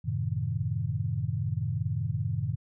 sine chord, F# diminished seventh, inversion none, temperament equal, 92.5 / 110 / 130.81 / 155.56 Hz, F#2 / A2 / C3 / Eb3, 0 / 0 / 0 / 0 cents, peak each -34 / -31 / -33 / -34 dBFS, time 0.04-2.56 s, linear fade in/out 20 ms, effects none

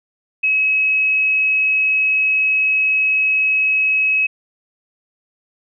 sine tone, 2562 Hz, E7, 50 cents flat, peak -13 dBFS, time 0.43-4.27 s, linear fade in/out 10 ms, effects none

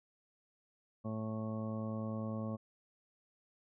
harmonic tone, 110 Hz, A2, in tune, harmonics 1 / 2 / 3 / 4 / 5 / 6 / 7 / 8 / 10, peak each -41 / -39 / -52 / -52 / -46 / -52 / -59 / -59 / -51 dBFS, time 1.04-2.57 s, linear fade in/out 20 ms, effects none

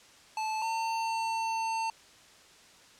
square tone pair in turn, 873 / 900.1 Hz, A5 / A5, -14 / +39 cents, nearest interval minor second, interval 53 cents, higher second, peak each -31 / -30 dBFS, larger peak second, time 0.37-0.62 / 0.62-1.9 s, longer second, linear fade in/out 2 ms, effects white hiss -56 dBFS RMS until 2.99 s + low-pass 7000 Hz 12 dB/octave

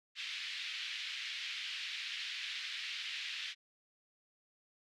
white band-pass noise, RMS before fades -42 dBFS, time 0.15-3.55 s, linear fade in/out 50 ms, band 2000 to 3800 Hz, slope 24 dB/octave, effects none

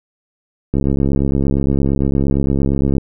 click train, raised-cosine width 3 ms, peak -4 dBFS, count 155, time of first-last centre 0.74-2.982 s, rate 68.7 Hz, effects none

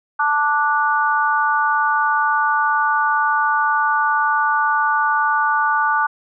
sine chord, D major, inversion second, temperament just, 881 / 1174.7 / 1468.3 Hz, A5 / D6 / F#6, +2 / 0 / -14 cents, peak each -19 dBFS, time 0.19-6.07 s, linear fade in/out 10 ms, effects none

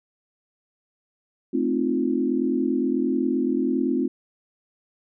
sine chord, F dominant seventh, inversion first, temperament equal, 220 / 261.6 / 311.1 / 349.2 Hz, A3 / C4 / Eb4 / F4, 0 / 0 / 0 / 0 cents, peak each -28 / -23 / -28 / -26 dBFS, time 1.53-4.08 s, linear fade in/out 10 ms, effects none

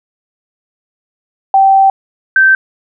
sine tone pair in turn, 777 / 1554 Hz, G5 / G6, -16 / -16 cents, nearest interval octave, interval 1200 cents, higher second, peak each -4 dBFS, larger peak neither, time 1.54-1.9 / 2.36-2.55 s, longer first, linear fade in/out 2 ms, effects none

